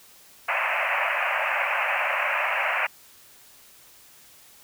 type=band-pass noise; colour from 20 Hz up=white; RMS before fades=-25 dBFS; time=0.48-2.87 s; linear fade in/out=10 ms; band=550 to 2700 Hz; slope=96 dB/octave; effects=white hiss -52 dBFS RMS until 4.63 s